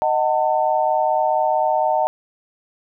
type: chord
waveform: sine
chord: D# diminished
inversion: none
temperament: just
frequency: 622.3 / 746.7 / 896 Hz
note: D#5 / F#5 / A5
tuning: 0 / +16 / +31 cents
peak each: -20 dBFS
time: 0.02-2.07 s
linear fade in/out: 0 ms
effects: none